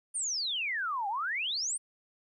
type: exponential two-way sweep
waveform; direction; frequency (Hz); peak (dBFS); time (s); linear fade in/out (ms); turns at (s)
sine; down then up; 9400 to 774 to 9400; -30; 0.14-1.78; 20; 1.08
effects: 12-bit